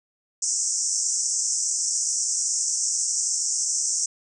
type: band-pass noise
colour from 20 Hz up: pink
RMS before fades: -25 dBFS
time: 0.42-4.06 s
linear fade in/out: 5 ms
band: 5500 to 8400 Hz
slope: 96 dB/octave
effects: none